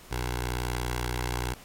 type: tone with notch filter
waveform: 10% pulse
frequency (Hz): 61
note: B1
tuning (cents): -21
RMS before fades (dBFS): -31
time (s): 0.11-1.54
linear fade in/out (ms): 5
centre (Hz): 220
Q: 0.66
effects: pink hiss -51 dBFS RMS until 1.64 s + AAC 48 kbps